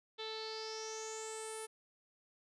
sawtooth tone with low-pass filter sweep, 440 Hz, A4, in tune, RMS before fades -44 dBFS, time 0.18-1.67 s, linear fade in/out 20 ms, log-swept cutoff 3700 to 10000 Hz, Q 7.8, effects none

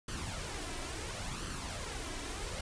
pink noise with flanger, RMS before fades -40 dBFS, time 0.08-2.61 s, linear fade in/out 5 ms, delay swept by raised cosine 0.65 to 3.05 ms, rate 0.72 Hz, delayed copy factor +0.55, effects resampled to 22050 Hz

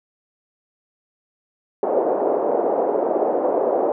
pink band-pass noise, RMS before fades -20 dBFS, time 1.83-3.92 s, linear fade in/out 2 ms, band 390 to 690 Hz, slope 24 dB/octave, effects none

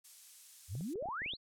violet noise, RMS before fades -48 dBFS, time 0.04-0.94 s, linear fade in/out 10 ms
sine exponential sweep, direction up, 76.1 to 4544 Hz, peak -37 dBFS, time 0.68-1.37 s, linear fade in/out 50 ms
clicks, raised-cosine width 2 ms, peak -37 dBFS, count 9, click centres 0.753 / 0.809 / 0.957 / 1.025 / 1.057 / 1.087 / 1.219 / 1.261 / 1.336 s
effects low-pass 9000 Hz 12 dB/octave

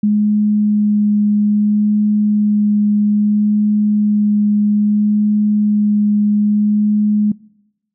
sine tone with vibrato, 208.9 Hz, G#3, 10 cents sharp, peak -10 dBFS, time 0.03-7.32 s, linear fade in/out 5 ms, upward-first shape sine, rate 0.61 Hz, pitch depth 8 cents each way, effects noise-tail reverb RT60 0.9 s tail -23 dB re dry

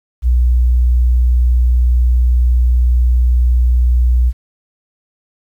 sine tone, 61 Hz, B1, 21 cents flat, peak -8 dBFS, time 0.22-4.33 s, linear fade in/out 50 ms, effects 8-bit

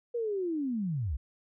sine linear sweep, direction down, 485.6 to 55 Hz, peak -29 dBFS, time 0.14-1.17 s, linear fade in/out 10 ms, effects none

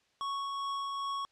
square tone with tremolo, 1108.7 Hz, C#6, in tune, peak -33 dBFS, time 0.21-1.25 s, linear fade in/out 0 ms, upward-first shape triangle, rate 2.5 Hz, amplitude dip 25%, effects white hiss -71 dBFS RMS until 1.31 s + low-pass 5000 Hz 12 dB/octave

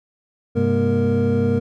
triangle tone cluster, 100.7 / 131.8 / 207.8 / 239.7 / 465 Hz, G2 / C3 / G#3 / A#3 / A#4, +47 / +13 / +1 / +48 / -4 cents, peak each -20 / -23 / -22 / -19 / -19 dBFS, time 0.55-1.6 s, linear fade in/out 20 ms, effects none

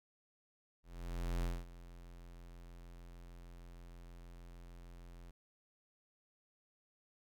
square tone with ADSR envelope, 43.22 Hz, F1, 17 cents flat, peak -34 dBFS, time 0.83-5.31 s, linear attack 600 ms, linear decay 220 ms, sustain -18 dB, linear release 6 ms, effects none

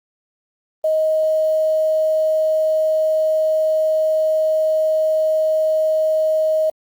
sine tone with quantisation, 628 Hz, D#5, 16 cents sharp, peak -14 dBFS, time 0.84-6.7 s, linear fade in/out 5 ms, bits 7, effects Opus 32 kbps

